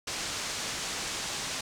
white low-pass noise, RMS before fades -35 dBFS, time 0.07-1.61 s, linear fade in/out 5 ms, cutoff 7500 Hz, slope 24 dB/octave, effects none

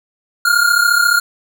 square tone pair together, 1398 / 1432.3 Hz, F6 / F6, +1 / +43 cents, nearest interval unison, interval 42 cents, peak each -14 / -14 dBFS, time 0.45-1.2 s, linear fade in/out 5 ms, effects 8-bit

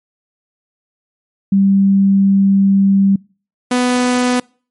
sine / sawtooth tone pair in turn, 196 / 248.4 Hz, G3 / B3, 0 / +10 cents, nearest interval major third, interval 410 cents, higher second, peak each -8 dBFS, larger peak neither, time 1.52-3.16 / 3.71-4.4 s, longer first, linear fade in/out 5 ms, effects noise-tail reverb RT60 0.4 s tail -26 dB re dry + MP3 48 kbps

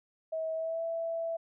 sine tone with pitch glide, 642 to 662.3 Hz, E5 to E5, -46 to +8 cents, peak -31 dBFS, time 0.32-1.37 s, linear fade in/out 10 ms, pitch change +54 cents, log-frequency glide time 0.53-0.83 s, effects none

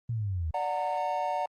sine linear sweep, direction down, 120.2 to 75.3 Hz, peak -28 dBFS, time 0.09-0.51 s, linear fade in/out 5 ms
triangle chord, D augmented, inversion none, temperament just, 587.3 / 734.2 / 917.7 Hz, D5 / F#5 / A#5, 0 / -14 / -27 cents, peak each -32 / -29 / -30 dBFS, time 0.54-1.46 s, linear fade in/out 5 ms
effects Opus 24 kbps

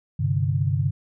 sine chord, G suspended fourth, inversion none, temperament just, 98 / 130.67 / 147 Hz, G2 / C3 / D3, 0 / -2 / +2 cents, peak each -24 dBFS, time 0.19-0.91 s, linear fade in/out 10 ms, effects none

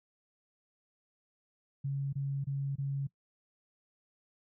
sine tone bursts, 138.59 Hz, C#3, in tune, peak -31 dBFS, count 4, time 1.84-3.072 s, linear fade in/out 10 ms, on 290 ms, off 24 ms, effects noise-tail reverb RT60 0.1 s tail -21 dB re dry

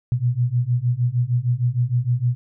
sine beating tone pair, 119 / 125.5 Hz, A#2 / B2, +36 / +28 cents, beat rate 6.5 Hz, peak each -21 / -20 dBFS, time 0.12-2.35 s, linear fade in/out 0 ms, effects none

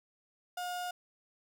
35% pulse tone, 716 Hz, F5, 43 cents sharp, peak -34 dBFS, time 0.57-0.91 s, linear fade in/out 5 ms, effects none

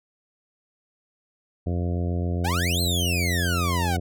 harmonic tone, 87.4 Hz, F2, 2 cents sharp, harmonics 1 / 2 / 3 / 4 / 5 / 6 / 7 / 8, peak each -24 / -30 / -34 / -36 / -38 / -40 / -41 / -42 dBFS, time 1.66-4 s, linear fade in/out 10 ms
sawtooth exponential two-way sweep, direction up then down, 727 to 4256 to 727 Hz, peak -22 dBFS, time 2.44-3.97 s, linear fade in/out 10 ms, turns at 2.81 s
effects none

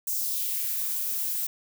violet noise with high-pass filter sweep, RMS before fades -29 dBFS, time 0.07-1.47 s, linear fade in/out 5 ms, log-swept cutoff 6800 to 240 Hz, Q 1.7, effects none

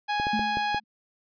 sawtooth tone, 830.6 Hz, G#5, in tune, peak -21 dBFS, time 0.08-0.8 s, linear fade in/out 20 ms
clicks, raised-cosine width 2 ms, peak -20 dBFS, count 5, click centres 0.199 / 0.269 / 0.394 / 0.571 / 0.746 s
sine tone with exponential decay, 216.2 Hz, A3, 30 cents flat, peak -24 dBFS, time 0.33-0.84 s, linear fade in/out 5 ms, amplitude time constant 110 ms
effects resampled to 11025 Hz

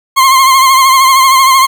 40% pulse tone with vibrato, 1062 Hz, C6, 25 cents sharp, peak -3 dBFS, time 0.16-1.67 s, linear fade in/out 20 ms, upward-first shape triangle, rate 13 Hz, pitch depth 59 cents each way, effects 7-bit

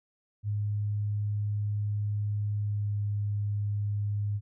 sine tone with pitch glide, 103.83 to 102.99 Hz, G#2 to G#2, 0 to -14 cents, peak -27 dBFS, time 0.43-4.41 s, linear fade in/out 50 ms, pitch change -14 cents, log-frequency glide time 2.59-2.94 s, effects none

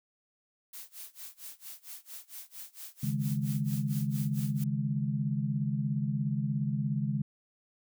blue noise with tremolo, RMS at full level -43 dBFS, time 0.73-4.64 s, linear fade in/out 5 ms, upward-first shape sine, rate 4.4 Hz, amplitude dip 95%
sine chord, C# suspended second, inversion none, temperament equal, 138.59 / 155.56 / 207.7 Hz, C#3 / D#3 / G#3, 0 / 0 / 0 cents, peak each -31 / -34 / -33 dBFS, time 3.03-7.22 s, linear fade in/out 5 ms
effects none

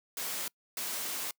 white noise bursts at uneven times, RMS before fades -36 dBFS, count 2, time 0.17-0.48 / 0.77-1.31 s, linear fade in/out 2 ms, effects noise-tail reverb RT60 0.1 s tail -26 dB re dry + high-pass 200 Hz 12 dB/octave

